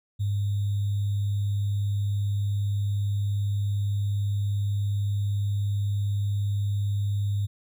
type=tone with sample-and-hold; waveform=sine; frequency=101.3 Hz; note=G#2; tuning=43 cents flat; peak=-23 dBFS; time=0.19-7.47 s; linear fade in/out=20 ms; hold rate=3675 Hz; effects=none